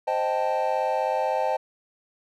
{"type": "chord", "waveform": "triangle", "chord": "A half-diminished seventh", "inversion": "first", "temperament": "equal", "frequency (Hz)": [523.3, 622.3, 784, 880], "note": ["C5", "Eb5", "G5", "A5"], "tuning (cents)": [0, 0, 0, 0], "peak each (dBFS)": -26, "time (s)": [0.07, 1.57], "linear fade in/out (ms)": 10, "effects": []}